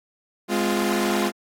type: chord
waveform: sawtooth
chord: F minor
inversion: first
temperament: equal with one note detuned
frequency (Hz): 207.7 / 255.8 / 349.2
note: Ab3 / C4 / F4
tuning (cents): 0 / -39 / 0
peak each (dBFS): -20 / -24 / -20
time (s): 0.48-1.32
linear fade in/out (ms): 50
effects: AAC 48 kbps